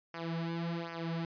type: tone with flanger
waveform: sawtooth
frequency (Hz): 167.3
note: E3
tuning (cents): +26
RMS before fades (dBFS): -37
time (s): 0.14-1.25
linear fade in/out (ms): 2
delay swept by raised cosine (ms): 0.25 to 4.45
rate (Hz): 1.3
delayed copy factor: -1
effects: resampled to 11025 Hz